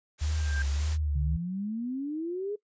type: tone with exponential growth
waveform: sine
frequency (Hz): 1588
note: G6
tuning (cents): +22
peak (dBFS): -30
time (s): 0.18-0.62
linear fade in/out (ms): 0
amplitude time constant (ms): 94
type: high-pass noise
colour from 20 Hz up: white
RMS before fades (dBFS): -40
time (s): 0.18-0.98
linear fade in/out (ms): 50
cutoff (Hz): 100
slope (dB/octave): 96
type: tone with vibrato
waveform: sine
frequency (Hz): 73.5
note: D2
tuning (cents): +2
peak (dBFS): -26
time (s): 0.21-1.37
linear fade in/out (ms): 10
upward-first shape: sine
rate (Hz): 1.7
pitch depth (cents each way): 92
type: exponential sweep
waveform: sine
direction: up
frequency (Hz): 138.59 to 425.9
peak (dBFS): -30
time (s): 1.15-2.56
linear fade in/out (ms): 10
effects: noise-tail reverb RT60 0.1 s tail -22 dB re dry + resampled to 16000 Hz